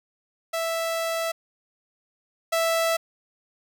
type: tone pair in turn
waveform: sawtooth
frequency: 659.3 / 659.3 Hz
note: E5 / E5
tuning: 0 / 0 cents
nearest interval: unison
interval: 0 cents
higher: neither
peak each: -21 / -17 dBFS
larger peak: second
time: 0.53-1.32 / 2.52-2.97 s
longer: first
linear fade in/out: 10 ms
effects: none